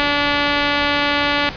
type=tone; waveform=5% pulse; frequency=288.7 Hz; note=D4; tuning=30 cents flat; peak=-4 dBFS; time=0-1.49 s; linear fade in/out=0 ms; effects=pink hiss -31 dBFS RMS until 1.56 s + resampled to 11025 Hz